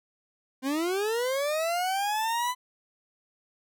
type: linear sweep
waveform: 40% pulse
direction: up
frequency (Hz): 254.6 to 1010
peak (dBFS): -25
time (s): 0.62-2.55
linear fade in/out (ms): 50
effects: none